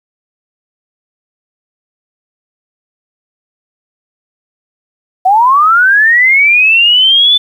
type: linear sweep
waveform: sine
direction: up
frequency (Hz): 723 to 3520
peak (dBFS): -4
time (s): 5.25-7.38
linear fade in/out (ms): 10
effects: 7-bit